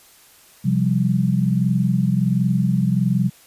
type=chord; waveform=sine; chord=C suspended fourth; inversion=none; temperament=equal; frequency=130.81 / 174.61 / 196 Hz; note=C3 / F3 / G3; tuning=0 / 0 / 0 cents; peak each=-20 dBFS; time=0.64-3.3 s; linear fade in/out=20 ms; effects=white hiss -50 dBFS RMS until 3.46 s + resampled to 32000 Hz